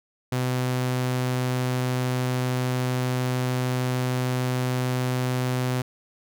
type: tone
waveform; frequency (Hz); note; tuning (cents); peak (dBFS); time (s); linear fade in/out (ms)
sawtooth; 126.7; B2; +45; -19; 0.32-5.82; 5
effects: none